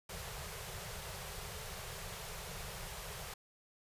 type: band-stop noise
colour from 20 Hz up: pink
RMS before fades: -45 dBFS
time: 0.09-3.34 s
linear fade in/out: 5 ms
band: 190 to 380 Hz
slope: 96 dB/octave
effects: resampled to 32000 Hz